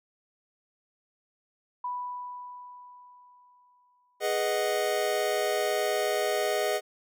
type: tone with exponential decay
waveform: sine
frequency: 987.8 Hz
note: B5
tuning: in tune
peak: -29 dBFS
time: 1.84-4.28 s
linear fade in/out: 5 ms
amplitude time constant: 530 ms
type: chord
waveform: square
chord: G# minor seventh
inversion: none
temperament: equal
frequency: 415.3 / 493.9 / 622.3 / 740 Hz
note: G#4 / B4 / D#5 / F#5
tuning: 0 / 0 / 0 / 0 cents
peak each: -31 / -34 / -30 / -34 dBFS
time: 4.2-6.81 s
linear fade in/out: 50 ms
effects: none